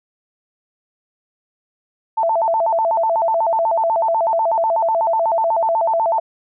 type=tone with vibrato; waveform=sine; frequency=771 Hz; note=G5; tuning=29 cents flat; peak=-14 dBFS; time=2.17-6.2 s; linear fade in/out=10 ms; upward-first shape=square; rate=8.1 Hz; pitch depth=250 cents each way; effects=none